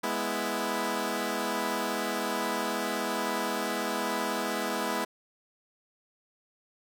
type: chord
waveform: 10% pulse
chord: E major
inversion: first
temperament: equal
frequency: 207.7 / 246.9 / 329.6 Hz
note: G#3 / B3 / E4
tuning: 0 / 0 / 0 cents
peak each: -25 dBFS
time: 0.03-5.05 s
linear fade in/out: 10 ms
effects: none